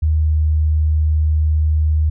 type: tone with pitch glide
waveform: sine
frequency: 77.78 to 77.2 Hz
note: D#2 to D#2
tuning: 0 to -13 cents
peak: -12 dBFS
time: 0.02-2.1 s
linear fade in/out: 10 ms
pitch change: -13 cents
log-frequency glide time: 0.14-0.33 s
effects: none